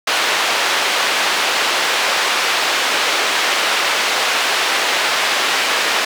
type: band-pass noise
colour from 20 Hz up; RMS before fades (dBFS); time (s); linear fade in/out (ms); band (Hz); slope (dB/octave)
white; -17; 0.07-6.05; 5; 480 to 3300; 12
effects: none